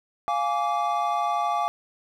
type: chord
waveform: triangle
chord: D diminished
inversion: first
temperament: equal with one note detuned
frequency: 698.5 / 830.6 / 1159.2 Hz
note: F5 / Ab5 / D6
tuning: 0 / 0 / -23 cents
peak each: -25 dBFS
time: 0.28-1.68 s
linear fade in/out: 0 ms
effects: none